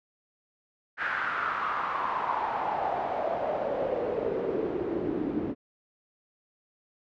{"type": "noise with band-pass filter sweep", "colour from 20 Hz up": "pink", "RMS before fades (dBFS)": -30, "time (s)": [0.97, 5.55], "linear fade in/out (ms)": 50, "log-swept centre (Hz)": [1600, 280], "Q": 4.8, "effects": ["low-pass 3000 Hz 12 dB/octave"]}